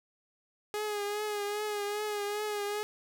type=tone with vibrato; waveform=sawtooth; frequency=415.8 Hz; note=G#4; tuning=2 cents sharp; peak=-28 dBFS; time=0.74-2.83 s; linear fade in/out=0 ms; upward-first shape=triangle; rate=2.5 Hz; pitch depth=45 cents each way; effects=none